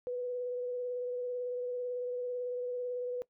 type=tone with vibrato; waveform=sine; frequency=493.9 Hz; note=B4; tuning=in tune; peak=-33 dBFS; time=0.07-3.22 s; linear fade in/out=0 ms; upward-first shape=sine; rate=18 Hz; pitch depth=17 cents each way; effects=noise-tail reverb RT60 0.1 s tail -19 dB re dry